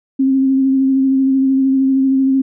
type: tone with vibrato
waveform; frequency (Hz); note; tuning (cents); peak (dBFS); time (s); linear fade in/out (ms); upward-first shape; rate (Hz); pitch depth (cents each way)
sine; 267.1; C4; +36; -10; 0.19-2.42; 10; sine; 13; 19
effects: none